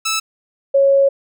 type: tone pair in turn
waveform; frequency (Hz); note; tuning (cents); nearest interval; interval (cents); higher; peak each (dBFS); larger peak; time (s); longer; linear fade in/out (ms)
10% pulse / sine; 1311 / 551.2; E6 / C#5; -10 / -10; octave + minor third; 1500; first; -9; neither; 0.05-0.2 / 0.74-1.09; second; 10
effects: none